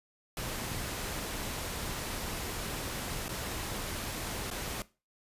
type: noise with dropouts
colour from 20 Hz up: pink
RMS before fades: -37 dBFS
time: 0.37-4.82 s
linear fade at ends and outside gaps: 1 ms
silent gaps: 3.282-3.291 / 4.502-4.512 s
effects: noise-tail reverb RT60 0.3 s tail -19 dB re dry + resampled to 32000 Hz